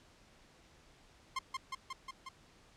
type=tone with echo; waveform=sawtooth; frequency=1057 Hz; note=C6; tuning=17 cents sharp; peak=-30 dBFS; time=1.36-1.39 s; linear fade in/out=5 ms; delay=180 ms; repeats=5; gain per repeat=-2 dB; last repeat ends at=2.29 s; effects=pink hiss -63 dBFS RMS until 2.76 s + low-pass 7000 Hz 12 dB/octave